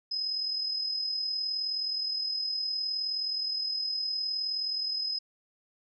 sine tone with amplitude modulation, 5070 Hz, D#8, 32 cents sharp, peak -27 dBFS, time 0.11-5.19 s, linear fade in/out 10 ms, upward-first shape sine, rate 39.3 Hz, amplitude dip 45%, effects none

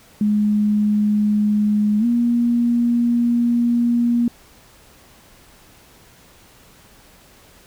sine tone with pitch glide, 209.4 to 237.8 Hz, G#3 to A#3, +15 to +35 cents, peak -14 dBFS, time 0.21-4.28 s, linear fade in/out 2 ms, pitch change +220 cents, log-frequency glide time 1.99-2.05 s, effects pink hiss -49 dBFS RMS until 7.66 s

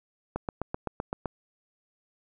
click train, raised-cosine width 1 ms, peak -16 dBFS, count 8, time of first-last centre 0.36-1.257 s, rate 7.8 Hz, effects none

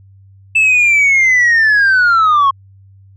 sine linear sweep, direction down, 2645 to 1072 Hz, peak -5 dBFS, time 0.55-2.51 s, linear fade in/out 10 ms, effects tanh soft clip ceiling -6 dBFS + added 97 Hz sine -40 dBFS peak until 3.16 s

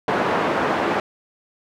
pink band-pass noise, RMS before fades -21 dBFS, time 0.08-1 s, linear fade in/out 2 ms, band 300 to 1500 Hz, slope 12 dB/octave, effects none

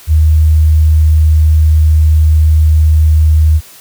sine tone, 77.78 Hz, D#2, in tune, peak -4 dBFS, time 0.07-3.61 s, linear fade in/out 50 ms, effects white hiss -37 dBFS RMS until 3.8 s

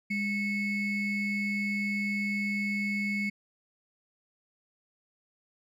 triangle ring-modulated tone, 1200 Hz, D6, 37 cents sharp, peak -23 dBFS, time 0.1-3.3 s, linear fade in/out 10 ms, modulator 996 Hz, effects none

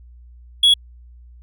triangle tone, 3353 Hz, G#7, 16 cents sharp, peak -8 dBFS, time 0.63-0.74 s, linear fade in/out 5 ms, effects added 60 Hz sine -41 dBFS peak until 1.42 s

